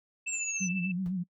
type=tone with tremolo; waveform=sine; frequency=2647 Hz; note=E7; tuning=7 cents sharp; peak=-31 dBFS; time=0.26-0.92 s; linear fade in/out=10 ms; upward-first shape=triangle; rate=14 Hz; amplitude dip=75%
type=linear sweep; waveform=sine; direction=down; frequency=7610 to 5920 Hz; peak=-33 dBFS; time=0.27-0.69 s; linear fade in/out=20 ms
type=tone with vibrato; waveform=sine; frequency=182.9 Hz; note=F#3; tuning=20 cents flat; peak=-29 dBFS; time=0.6-1.24 s; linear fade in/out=20 ms; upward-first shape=sine; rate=7.9 Hz; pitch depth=86 cents each way
type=noise with exponential decay; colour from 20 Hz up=brown; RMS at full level=-42 dBFS; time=1.06-1.16 s; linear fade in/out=0 ms; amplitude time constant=20 ms
effects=noise-tail reverb RT60 0.1 s tail -25 dB re dry